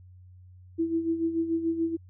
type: tone with tremolo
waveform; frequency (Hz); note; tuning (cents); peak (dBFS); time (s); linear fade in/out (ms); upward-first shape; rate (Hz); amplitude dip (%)
sine; 329.6; E4; 0; -22; 0.78-1.97; 20; sine; 6.9; 65
effects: added 91 Hz sine -48 dBFS peak until 2.09 s